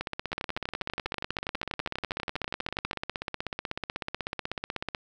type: two click trains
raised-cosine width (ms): 0.3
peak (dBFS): -16 / -15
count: 33 / 81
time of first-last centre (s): 0.33-2.932 / 0.01-4.948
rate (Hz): 12.3 / 16.2
effects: none